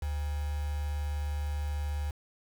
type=tone with quantisation; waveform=sine; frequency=73.42 Hz; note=D2; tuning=in tune; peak=-30 dBFS; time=0.02-2.11 s; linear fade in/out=5 ms; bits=7; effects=none